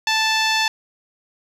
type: tone with low-pass filter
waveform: 10% pulse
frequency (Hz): 880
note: A5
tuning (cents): 0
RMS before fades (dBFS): -19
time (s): 0.07-0.68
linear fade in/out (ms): 2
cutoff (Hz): 7000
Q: 0.8
effects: none